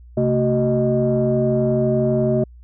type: tone cluster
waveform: sine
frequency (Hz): 132.4 / 224.3 / 374.7 / 619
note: C3 / A3 / F#4 / D#5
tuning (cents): +21 / +34 / +22 / -9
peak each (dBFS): -20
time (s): 0.17-2.44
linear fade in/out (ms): 5
effects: tanh soft clip ceiling -8 dBFS + added 60 Hz sine -40 dBFS peak until 2.63 s